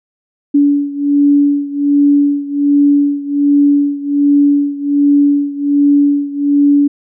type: beating tone pair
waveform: sine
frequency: 285.9 / 287.2 Hz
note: D4 / D4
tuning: -46 / -39 cents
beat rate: 1.3 Hz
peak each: -10 / -13 dBFS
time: 0.54-6.88 s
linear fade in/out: 10 ms
effects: none